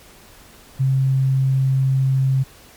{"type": "tone", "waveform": "sine", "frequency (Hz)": 133.3, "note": "C3", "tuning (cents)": 33, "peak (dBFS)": -14, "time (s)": [0.79, 2.44], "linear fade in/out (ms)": 20, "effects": ["pink hiss -46 dBFS RMS until 2.76 s", "MP3 96 kbps"]}